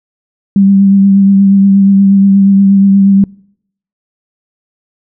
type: tone with vibrato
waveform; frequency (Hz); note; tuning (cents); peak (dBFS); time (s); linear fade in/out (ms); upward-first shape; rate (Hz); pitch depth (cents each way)
sine; 196.5; G3; +4; -3; 0.56-3.24; 2; triangle; 8.4; 26
effects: noise-tail reverb RT60 0.7 s tail -25 dB re dry